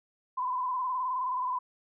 sine tone with vibrato, 1014 Hz, B5, 45 cents sharp, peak -28 dBFS, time 0.37-1.59 s, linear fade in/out 10 ms, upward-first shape square, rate 19 Hz, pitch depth 42 cents each way, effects none

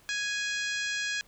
harmonic tone with a mistuned harmonic, 830.6 Hz, G#5, in tune, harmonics 2 / 3 / 4 / 5 / 6 / 7 / 8 / 9, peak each -32 / -36 / -38 / -40 / -42 / -43 / -44 / -45 dBFS, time 0.09-1.21 s, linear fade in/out 0 ms, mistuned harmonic 9, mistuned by +25 cents, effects pink hiss -60 dBFS RMS until 1.27 s

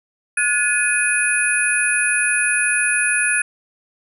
sine tone cluster, 1457 / 1711 / 2498 / 9780 Hz, F#6 / A6 / D#7 / D#9, -27 / -49 / +6 / -31 cents, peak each -21 dBFS, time 0.37-3.42 s, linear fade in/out 5 ms, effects none

